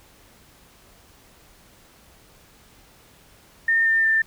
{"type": "tone with pitch steps", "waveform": "sine", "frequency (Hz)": [1819, 1802.3, 1785.7], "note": ["A#6", "A6", "A6"], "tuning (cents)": [-43, 41, 25], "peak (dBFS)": -16, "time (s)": [3.68, 4.22], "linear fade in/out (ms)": 5, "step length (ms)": 180, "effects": ["pink hiss -53 dBFS RMS until 4.26 s"]}